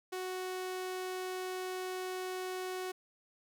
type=tone; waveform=sawtooth; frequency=370 Hz; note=F#4; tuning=in tune; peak=-33 dBFS; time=0.12-2.92 s; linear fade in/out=10 ms; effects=none